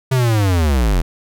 square linear sweep, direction down, 133.9 to 39.07 Hz, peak -13 dBFS, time 0.11-1.02 s, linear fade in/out 10 ms, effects none

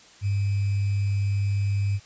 sine tone with sample-and-hold, 100.1 Hz, G2, 37 cents sharp, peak -21 dBFS, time 0.21-2 s, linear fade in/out 50 ms, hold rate 2450 Hz, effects white hiss -51 dBFS RMS until 2.05 s + resampled to 16000 Hz

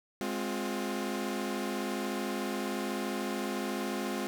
sawtooth chord, F minor, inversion first, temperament equal with one note detuned, 207.7 / 261.6 / 354.3 Hz, Ab3 / C4 / F4, 0 / 0 / +25 cents, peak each -32 / -33 / -33 dBFS, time 0.21-4.27 s, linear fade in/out 0 ms, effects none

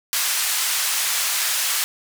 white band-pass noise, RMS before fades -22 dBFS, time 0.13-1.84 s, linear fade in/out 0 ms, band 1100 to 12000 Hz, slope 12 dB/octave, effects none

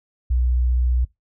sine tone with vibrato, 61.74 Hz, B1, in tune, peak -15 dBFS, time 0.3-1.05 s, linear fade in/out 10 ms, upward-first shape sine, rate 15 Hz, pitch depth 13 cents each way, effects noise-tail reverb RT60 0.2 s tail -23 dB re dry + tanh soft clip ceiling -11 dBFS

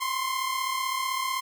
sawtooth tone pair together, 1033.2 / 1069 Hz, C6 / C6, -22 / +37 cents, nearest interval minor second, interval 59 cents, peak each -26 dBFS, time 0-1.41 s, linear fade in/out 20 ms, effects none

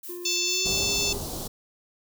violet noise with tremolo, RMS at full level -38 dBFS, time 0.03-1.16 s, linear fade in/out 5 ms, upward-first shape sine, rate 4.4 Hz, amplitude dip 65%
triangle tone with pitch glide, 352.7 to 402.8 Hz, F4 to G4, +17 to +47 cents, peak -33 dBFS, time 0.09-1.19 s, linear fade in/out 5 ms, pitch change +230 cents, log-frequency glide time 0.44-0.87 s
harmonic tone, 883 Hz, A5, 6 cents sharp, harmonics 3 / 4 / 5 / 6 / 7 / 8, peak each -31 / -31 / -31 / -31 / -31 / -31 dBFS, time 0.25-1.13 s, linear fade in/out 5 ms
pink band-stop noise, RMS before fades -33 dBFS, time 0.65-1.48 s, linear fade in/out 10 ms, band 970 to 3900 Hz, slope 24 dB/octave
effects none

